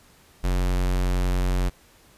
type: tone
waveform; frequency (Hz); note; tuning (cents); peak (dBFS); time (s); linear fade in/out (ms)
square; 45.45; F#1; -30; -21; 0.43-1.7; 20
effects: pink hiss -55 dBFS RMS until 2.17 s + resampled to 32000 Hz